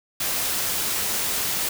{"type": "noise", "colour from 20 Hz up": "white", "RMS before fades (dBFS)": -25, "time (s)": [0.2, 1.69], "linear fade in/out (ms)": 5, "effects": []}